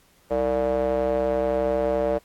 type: tone with band-pass filter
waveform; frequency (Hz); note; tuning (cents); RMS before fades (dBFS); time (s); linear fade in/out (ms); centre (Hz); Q
square; 64.7; C2; -19; -23; 0.3-2.19; 20; 550; 5.1
effects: pink hiss -59 dBFS RMS until 2.24 s + AAC 64 kbps